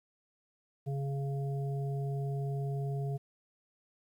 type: harmonic tone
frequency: 138.59 Hz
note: C#3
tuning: in tune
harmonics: 1 / 3 / 5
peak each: -32 / -42 / -46 dBFS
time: 0.86-3.18 s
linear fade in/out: 20 ms
effects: 11-bit